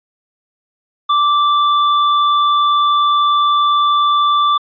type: tone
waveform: square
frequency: 1171 Hz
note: D6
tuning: 5 cents flat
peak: -11 dBFS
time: 1.09-4.58 s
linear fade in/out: 10 ms
effects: resampled to 11025 Hz